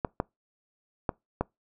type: clicks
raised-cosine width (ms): 1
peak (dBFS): -12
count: 4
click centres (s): 0.048 / 0.201 / 1.092 / 1.41
effects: noise-tail reverb RT60 0.2 s tail -25 dB re dry